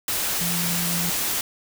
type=tone in noise; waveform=sine; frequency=172.6 Hz; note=F3; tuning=20 cents flat; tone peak=-27 dBFS; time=0.41-1.1 s; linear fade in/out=2 ms; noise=white; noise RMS=-25 dBFS; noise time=0.08-1.41 s; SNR=-5 dB; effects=none